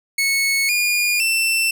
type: tone with pitch steps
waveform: sawtooth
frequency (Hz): 2202 / 2429 / 2680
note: C#7 / D#7 / E7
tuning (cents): -12 / -42 / +28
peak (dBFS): -13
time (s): 0.18-1.71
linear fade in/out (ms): 5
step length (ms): 510
effects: none